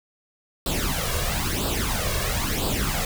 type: noise with flanger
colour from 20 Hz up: pink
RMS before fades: -25 dBFS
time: 0.66-3.05 s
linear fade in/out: 2 ms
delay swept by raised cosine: 0.24 to 1.84 ms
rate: 1 Hz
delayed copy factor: +0.7
effects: none